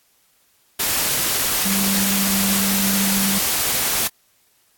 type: tone in noise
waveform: sine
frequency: 196 Hz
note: G3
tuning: in tune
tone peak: -20 dBFS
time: 1.65-3.39 s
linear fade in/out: 10 ms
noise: white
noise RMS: -20 dBFS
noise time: 0.79-4.08 s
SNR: -3 dB
effects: white hiss -60 dBFS RMS until 4.77 s + AAC 64 kbps